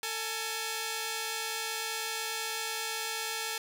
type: tone pair together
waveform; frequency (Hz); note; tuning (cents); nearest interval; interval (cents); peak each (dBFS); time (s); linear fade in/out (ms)
5% pulse; 448 / 845.7; A4 / G#5; +31 / +31; major seventh; 1100; -24; 0.03-3.58; 2
effects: none